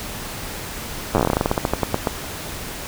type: slowing click train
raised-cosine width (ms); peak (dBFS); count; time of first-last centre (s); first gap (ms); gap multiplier
1; -3; 21; 1.15-2.072; 9; 1.15
effects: pink hiss -31 dBFS RMS until 2.87 s